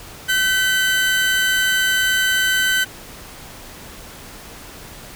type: tone pair together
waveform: 30% pulse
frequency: 1529 / 1978 Hz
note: G6 / B6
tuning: -44 / +2 cents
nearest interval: major third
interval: 446 cents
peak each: -13 / -23 dBFS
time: 0.28-2.85 s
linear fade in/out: 20 ms
effects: pink hiss -38 dBFS RMS until 5.15 s